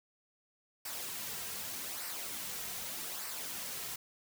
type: noise with flanger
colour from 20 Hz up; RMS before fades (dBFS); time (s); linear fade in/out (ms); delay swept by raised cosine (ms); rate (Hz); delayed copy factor
white; -41; 0.85-3.96; 5; 0.29 to 3.49; 0.83; -0.5
effects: none